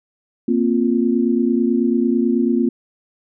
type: chord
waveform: sine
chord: Bb suspended second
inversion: none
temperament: just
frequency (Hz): 233.1 / 262.2 / 349.6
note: Bb3 / C4 / F4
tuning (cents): 0 / +4 / +2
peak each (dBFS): -17 / -19 / -20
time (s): 0.48-2.69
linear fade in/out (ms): 5
effects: none